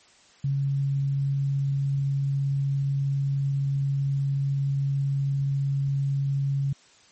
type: tone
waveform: sine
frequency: 138.59 Hz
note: C#3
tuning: in tune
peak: -22 dBFS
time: 0.44-6.73 s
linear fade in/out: 5 ms
effects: white hiss -56 dBFS RMS until 7.11 s + MP3 32 kbps